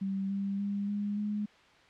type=tone with pitch steps; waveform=sine; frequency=194.2 / 197.71 / 201.3 / 204.9 / 208.6 Hz; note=G3 / G3 / G3 / G#3 / G#3; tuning=-16 / +15 / +46 / -23 / +8 cents; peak=-30 dBFS; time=0.01-1.46 s; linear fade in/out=10 ms; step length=290 ms; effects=white hiss -59 dBFS RMS until 1.89 s + low-pass 3000 Hz 12 dB/octave